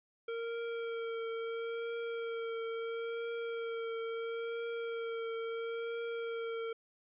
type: tone with vibrato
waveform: square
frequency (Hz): 460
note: A#4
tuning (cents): -23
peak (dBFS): -37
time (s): 0.28-6.73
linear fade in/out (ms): 5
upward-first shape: triangle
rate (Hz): 0.74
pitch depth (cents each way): 20
effects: resampled to 8000 Hz